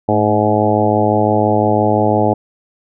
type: harmonic tone with a mistuned harmonic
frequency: 105.8 Hz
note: G#2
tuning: 33 cents sharp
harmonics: 1 / 2 / 3 / 4 / 5 / 6 / 7 / 8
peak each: -19 / -19 / -19 / -19 / -19 / -19 / -19 / -19 dBFS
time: 0.08-2.34 s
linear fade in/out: 10 ms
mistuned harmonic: 2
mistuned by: +48 cents
effects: none